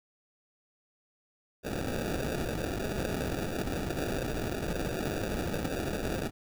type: noise with sample-and-hold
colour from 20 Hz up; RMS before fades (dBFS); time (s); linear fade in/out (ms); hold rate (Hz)
white; -33; 1.63-6.31; 50; 1050
effects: none